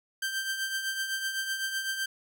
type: tone with tremolo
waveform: sawtooth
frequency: 1568 Hz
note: G6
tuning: in tune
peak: -24 dBFS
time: 0.22-2.06 s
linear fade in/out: 5 ms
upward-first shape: triangle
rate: 7.9 Hz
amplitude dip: 60%
effects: none